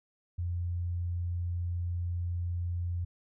sine tone, 87.31 Hz, F2, in tune, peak -30 dBFS, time 0.38-3.05 s, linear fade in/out 10 ms, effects none

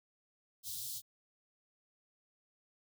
white band-stop noise, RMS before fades -42 dBFS, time 0.63-1.02 s, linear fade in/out 50 ms, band 140 to 3400 Hz, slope 48 dB/octave, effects high-pass 80 Hz 12 dB/octave

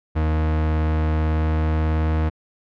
40% pulse tone with pitch glide, 78.1 to 78.6 Hz, D#2 to D#2, +7 to +18 cents, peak -17 dBFS, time 0.15-2.3 s, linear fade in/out 20 ms, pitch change +11 cents, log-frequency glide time 1.1-1.88 s, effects low-pass 2000 Hz 12 dB/octave

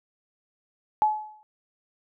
sine tone with exponential decay, 855 Hz, A5, 50 cents flat, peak -15 dBFS, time 1.02-1.43 s, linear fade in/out 0 ms, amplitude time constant 88 ms, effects none

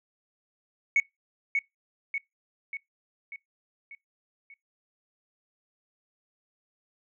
sine tone with echo, 2217 Hz, C#7, in tune, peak -17 dBFS, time 0.96-1 s, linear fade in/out 2 ms, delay 590 ms, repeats 6, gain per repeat -5 dB, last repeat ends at 4.54 s, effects noise-tail reverb RT60 0.2 s tail -26 dB re dry + tanh soft clip ceiling -16 dBFS

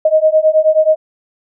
sine beating tone pair, 621 / 630.4 Hz, D#5 / D#5, -3 / +23 cents, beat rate 9.4 Hz, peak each -11 dBFS, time 0.05-0.96 s, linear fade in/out 5 ms, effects none

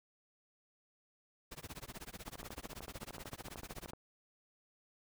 pink noise with tremolo, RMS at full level -46 dBFS, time 1.51-3.91 s, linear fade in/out 10 ms, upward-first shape sine, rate 16 Hz, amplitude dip 100%
click train, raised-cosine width 1 ms, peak -32 dBFS, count 23, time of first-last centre 2.28-3.934 s, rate 13.3 Hz
effects none

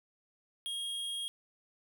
square tone, 3261 Hz, G#7, 32 cents flat, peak -36 dBFS, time 0.66-1.28 s, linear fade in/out 0 ms, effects none

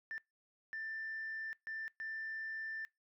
sine tone bursts at uneven times, 1778 Hz, A6, 18 cents sharp, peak -39 dBFS, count 4, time 0.11-0.18 / 0.73-1.53 / 1.67-1.88 / 2-2.85 s, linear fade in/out 0 ms, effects noise-tail reverb RT60 0.2 s tail -24 dB re dry + tanh soft clip ceiling -36 dBFS

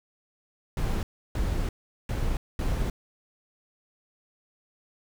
brown noise bursts at uneven times, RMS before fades -27 dBFS, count 4, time 0.77-1.03 / 1.35-1.69 / 2.09-2.37 / 2.59-2.9 s, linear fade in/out 2 ms, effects none

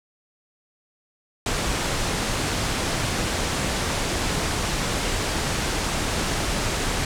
pink low-pass noise, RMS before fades -25 dBFS, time 1.46-7.05 s, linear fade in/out 2 ms, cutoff 9300 Hz, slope 24 dB/octave, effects none

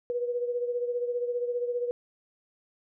sine beating tone pair, 483.4 / 498.4 Hz, B4 / B4, -37 / +16 cents, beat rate 15 Hz, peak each -28 / -35 dBFS, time 0.1-1.91 s, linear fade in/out 0 ms, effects none

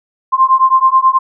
sine beating tone pair, 1046.5 / 1055.8 Hz, C6 / C6, 0 / +15 cents, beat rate 9.3 Hz, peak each -10 dBFS, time 0.32-1.19 s, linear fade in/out 20 ms, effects none

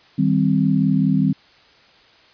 sine chord, C minor, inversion first, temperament just, 156.98 / 196.22 / 261.6 Hz, Eb3 / G3 / C4, +16 / +2 / 0 cents, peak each -19 / -18 / -19 dBFS, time 0.18-1.33 s, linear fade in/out 10 ms, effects white hiss -51 dBFS RMS until 2.33 s + resampled to 11025 Hz

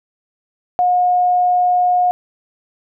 sine tone, 720 Hz, F#5, 47 cents flat, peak -11 dBFS, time 0.79-2.11 s, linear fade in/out 0 ms, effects none

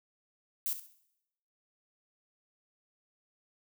violet noise with echo, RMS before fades -33 dBFS, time 0.66-0.73 s, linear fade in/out 0 ms, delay 67 ms, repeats 3, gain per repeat -11 dB, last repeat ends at 0.931 s, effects noise-tail reverb RT60 0.8 s tail -17 dB re dry

